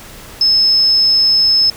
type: tone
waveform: sine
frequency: 5210 Hz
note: E8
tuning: 21 cents flat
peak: -8 dBFS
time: 0.41-1.7 s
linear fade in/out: 2 ms
effects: pink hiss -35 dBFS RMS until 1.76 s